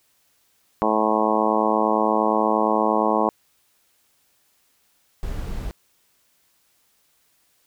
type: harmonic tone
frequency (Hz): 108.6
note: A2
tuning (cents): -22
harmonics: 2 / 3 / 4 / 5 / 6 / 7 / 8 / 9 / 10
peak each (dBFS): -26 / -26 / -26 / -26 / -26 / -26 / -26 / -26 / -26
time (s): 0.82-3.29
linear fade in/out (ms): 0
type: noise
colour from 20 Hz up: brown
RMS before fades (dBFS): -28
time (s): 5.23-5.71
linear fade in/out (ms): 0
effects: white hiss -64 dBFS RMS until 7.66 s